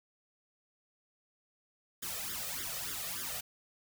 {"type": "noise with flanger", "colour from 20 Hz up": "white", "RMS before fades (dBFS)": -39, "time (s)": [2.02, 3.41], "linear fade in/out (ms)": 10, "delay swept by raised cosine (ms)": [0.57, 1.67], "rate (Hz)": 3.4, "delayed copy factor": 0.95, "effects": []}